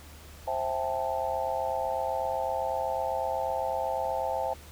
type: chord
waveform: sine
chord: A minor seventh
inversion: first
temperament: just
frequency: 528 / 660 / 792 / 880 Hz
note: C5 / E5 / G5 / A5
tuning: +16 / +2 / +18 / 0 cents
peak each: -33 dBFS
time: 0.47-4.54 s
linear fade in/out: 10 ms
effects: added 75 Hz sine -48 dBFS peak until 4.71 s + pink hiss -51 dBFS RMS until 4.71 s